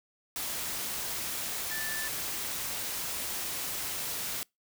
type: tone in noise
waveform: sine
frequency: 1760 Hz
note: A6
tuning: in tune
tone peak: -36 dBFS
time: 1.71-2.08 s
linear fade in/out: 0 ms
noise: white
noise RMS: -35 dBFS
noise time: 0.36-4.43 s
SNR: -4 dB
effects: noise-tail reverb RT60 0.2 s tail -26 dB re dry